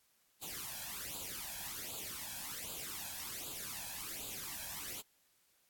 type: noise with flanger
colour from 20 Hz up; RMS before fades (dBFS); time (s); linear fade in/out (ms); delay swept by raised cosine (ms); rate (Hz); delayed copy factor
white; -44; 0.41-5.02; 20; 0.26 to 1.24; 1.3; +0.75
effects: white hiss -73 dBFS RMS until 5.69 s + AAC 64 kbps